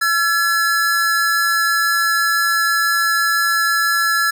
square tone pair together, 1351 / 1699 Hz, E6 / G#6, +42 / +39 cents, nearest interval major third, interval 397 cents, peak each -19 / -17 dBFS, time 0.01-4.31 s, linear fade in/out 10 ms, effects none

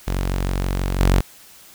sawtooth tone with level steps, 46.25 Hz, F#1, in tune, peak -16 / -9 dBFS, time 0.07-1.21 s, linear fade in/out 10 ms, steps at 0.99 s, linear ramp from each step 20 ms, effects white hiss -46 dBFS RMS until 1.74 s

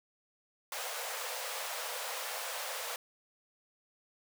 pink high-pass noise, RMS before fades -39 dBFS, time 0.72-2.96 s, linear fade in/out 2 ms, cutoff 470 Hz, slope 96 dB/octave, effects none

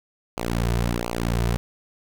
sawtooth tone with flanger, 58.5 Hz, A#1, 7 cents sharp, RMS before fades -24 dBFS, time 0.37-1.57 s, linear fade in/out 0 ms, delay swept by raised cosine 0.54 to 3.74 ms, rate 1.4 Hz, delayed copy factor -1, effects none

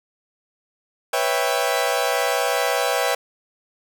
sawtooth chord, C# half-diminished seventh, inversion third, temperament equal with one note detuned, 493.9 / 554.4 / 659.3 / 790.4 Hz, B4 / C#5 / E5 / G5, 0 / 0 / 0 / +14 cents, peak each -21 dBFS, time 1.13-3.15 s, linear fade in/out 5 ms, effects none

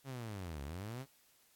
sawtooth linear two-way sweep, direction down then up, 139.5 to 66.8 to 139.5 Hz, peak -38 dBFS, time 0.04-1.06 s, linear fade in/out 50 ms, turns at 0.63 s, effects white hiss -69 dBFS RMS until 1.55 s + AAC 64 kbps

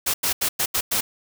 white noise bursts at uneven times, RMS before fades -22 dBFS, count 6, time 0.06-0.14 / 0.23-0.33 / 0.41-0.49 / 0.59-0.66 / 0.74-0.81 / 0.91-1.01 s, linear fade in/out 10 ms, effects none

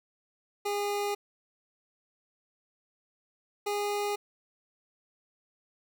25% pulse tone pair in turn, 408.4 / 410.7 Hz, G#4 / G#4, -29 / -19 cents, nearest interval unison, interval 10 cents, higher second, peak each -25 dBFS, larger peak neither, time 0.65-1.15 / 3.66-4.16 s, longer neither, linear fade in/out 10 ms, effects none

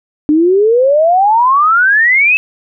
sine exponential sweep, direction up, 293.7 to 2637 Hz, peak -6 dBFS, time 0.29-2.37 s, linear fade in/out 0 ms, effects none

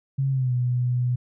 sine tone with pitch glide, 135.8 to 123.81 Hz, C#3 to B2, -35 to +5 cents, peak -20 dBFS, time 0.18-1.16 s, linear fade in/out 10 ms, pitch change -160 cents, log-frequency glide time 0.3-0.53 s, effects none

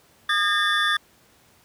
triangle tone cluster, 1221 / 1628 / 1814 / 3481 Hz, D#6 / G#6 / A#6 / A7, -33 / -35 / -48 / -19 cents, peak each -23 dBFS, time 0.29-0.97 s, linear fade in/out 5 ms, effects pink hiss -57 dBFS RMS until 1.64 s + high-pass 80 Hz 12 dB/octave

